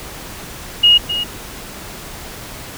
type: tone with echo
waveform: sine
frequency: 2872 Hz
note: F7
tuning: 48 cents sharp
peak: -6 dBFS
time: 0.83-0.98 s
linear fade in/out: 10 ms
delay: 260 ms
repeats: 1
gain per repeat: -11 dB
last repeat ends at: 1.24 s
effects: pink hiss -32 dBFS RMS until 2.77 s